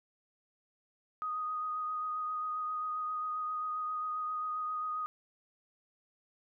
sine tone with vibrato, 1244.5 Hz, D#6, in tune, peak -33 dBFS, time 1.22-5.06 s, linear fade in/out 0 ms, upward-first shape sine, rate 7.5 Hz, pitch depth 16 cents each way, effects none

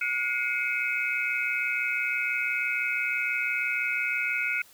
sine tone cluster, 1441 / 2135 / 2261 / 2542 Hz, F#6 / C7 / C#7 / D#7, -46 / +34 / +34 / +36 cents, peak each -31 dBFS, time 0.01-4.62 s, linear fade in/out 5 ms, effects white hiss -55 dBFS RMS until 4.73 s

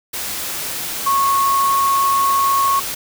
sine tone in noise, 1100 Hz, C#6, 14 cents flat, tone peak -13 dBFS, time 1.06-2.8 s, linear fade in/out 10 ms, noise white, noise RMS -25 dBFS, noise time 0.13-2.95 s, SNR +9 dB, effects none

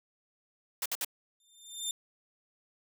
white noise bursts, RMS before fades -33 dBFS, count 3, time 0.82-1.047 s, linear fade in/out 2 ms, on 37 ms, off 58 ms
20% pulse tone with exponential growth, 3594 Hz, A7, 36 cents sharp, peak -24 dBFS, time 1.4-1.91 s, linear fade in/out 2 ms, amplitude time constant 110 ms
effects high-pass 400 Hz 12 dB/octave

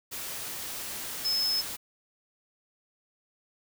sine tone in noise, 5200 Hz, E8, 24 cents flat, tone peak -25 dBFS, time 1.24-1.62 s, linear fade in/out 20 ms, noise white, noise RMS -37 dBFS, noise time 0.11-1.77 s, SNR +9 dB, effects none

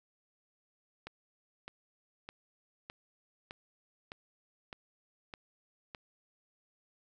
click train, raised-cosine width 0.3 ms, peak -27 dBFS, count 9, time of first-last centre 1.07-5.948 s, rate 1.64 Hz, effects none

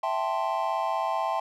triangle chord, A minor seventh, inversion second, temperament equal, 659.3 / 784 / 880 / 1046.5 Hz, E5 / G5 / A5 / C6, 0 / 0 / 0 / 0 cents, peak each -29 dBFS, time 0.03-1.4 s, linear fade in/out 5 ms, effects none

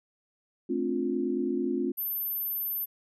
sine chord, D minor seventh, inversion second, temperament just, 220.2 / 264.3 / 293.7 / 352.4 Hz, A3 / C4 / D4 / F4, +2 / +18 / 0 / +16 cents, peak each -34 / -30 / -36 / -30 dBFS, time 0.69-1.92 s, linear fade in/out 10 ms
sine tone, 13060 Hz, G#9, 30 cents flat, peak -29 dBFS, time 1.97-2.86 s, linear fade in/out 20 ms
effects none

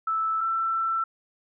sine tone pair in turn, 1315 / 1336.4 Hz, E6 / E6, -5 / +23 cents, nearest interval unison, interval 28 cents, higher second, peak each -23 dBFS, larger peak neither, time 0.07-0.41 / 0.41-1.04 s, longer second, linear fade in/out 5 ms, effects none

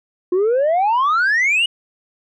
sine exponential sweep, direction up, 349.2 to 2960 Hz, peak -11 dBFS, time 0.32-1.66 s, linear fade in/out 5 ms, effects tanh soft clip ceiling -12 dBFS

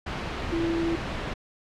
sine tone in noise, 333.7 Hz, E4, 21 cents sharp, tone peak -24 dBFS, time 0.52-0.96 s, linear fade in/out 10 ms, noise pink, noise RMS -31 dBFS, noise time 0.06-1.34 s, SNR +4 dB, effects low-pass 3000 Hz 12 dB/octave

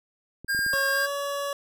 clicks, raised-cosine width 3 ms, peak -28 dBFS, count 5, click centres 0.446 / 0.548 / 0.591 / 0.664 / 0.738 s
square tone, 1609 Hz, G6, 45 cents sharp, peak -24 dBFS, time 0.48-1.07 s, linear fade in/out 20 ms
25% pulse tone with pitch glide, 550 to 565.8 Hz, C#5 to C#5, -14 to +35 cents, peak -24 dBFS, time 0.73-1.53 s, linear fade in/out 2 ms, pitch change +49 cents, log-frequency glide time 0.91-1.09 s
effects none

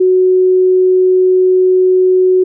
sine tone, 370 Hz, F#4, in tune, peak -6 dBFS, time 0-2.44 s, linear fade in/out 10 ms, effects none

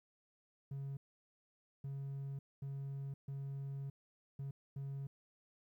triangle tone bursts at uneven times, 138 Hz, C#3, 7 cents flat, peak -38 dBFS, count 6, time 0.71-0.97 / 1.84-2.39 / 2.62-3.14 / 3.28-3.9 / 4.39-4.51 / 4.76-5.07 s, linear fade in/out 5 ms, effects tanh soft clip ceiling -34 dBFS + 13-bit

